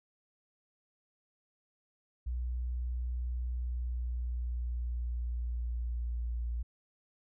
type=tone with pitch glide; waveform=sine; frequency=61.1 to 58.75 Hz; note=B1 to A#1; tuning=-18 to +14 cents; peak=-32 dBFS; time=2.26-6.63 s; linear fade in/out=10 ms; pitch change=-68 cents; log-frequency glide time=3.46-6.5 s; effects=none